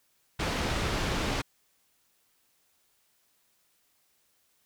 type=low-pass noise; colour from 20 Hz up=pink; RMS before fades=-30 dBFS; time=0.39-1.42 s; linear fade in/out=10 ms; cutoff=4900 Hz; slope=12 dB/octave; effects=white hiss -70 dBFS RMS until 4.65 s